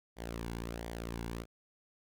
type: tone with flanger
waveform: sawtooth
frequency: 57.6 Hz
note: A#1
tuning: 20 cents flat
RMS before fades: -41 dBFS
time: 0.16-1.46 s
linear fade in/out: 50 ms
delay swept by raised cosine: 0.74 to 1.63 ms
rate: 1.4 Hz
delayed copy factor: -0.6
effects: none